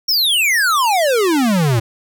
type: exponential sweep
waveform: square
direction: down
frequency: 5630 to 108.4 Hz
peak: -13 dBFS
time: 0.08-1.8 s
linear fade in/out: 10 ms
effects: none